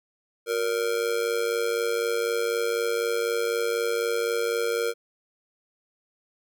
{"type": "tone with amplitude modulation", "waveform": "square", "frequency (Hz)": 466.2, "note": "A#4", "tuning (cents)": 0, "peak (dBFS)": -21, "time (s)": [0.46, 4.94], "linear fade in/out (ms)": 50, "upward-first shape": "sine", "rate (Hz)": 104, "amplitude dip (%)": 75, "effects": []}